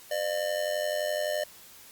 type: tone with amplitude modulation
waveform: square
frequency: 602 Hz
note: D5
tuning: 43 cents sharp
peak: -25 dBFS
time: 0.11-1.44 s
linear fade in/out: 5 ms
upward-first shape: sine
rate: 91.7 Hz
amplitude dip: 70%
effects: white hiss -51 dBFS RMS until 1.91 s + Opus 48 kbps